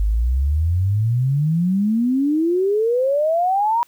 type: exponential sweep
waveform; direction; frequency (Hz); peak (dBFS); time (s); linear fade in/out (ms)
sine; up; 49.36 to 968; -15; 0-3.83; 0
effects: white hiss -56 dBFS RMS until 3.87 s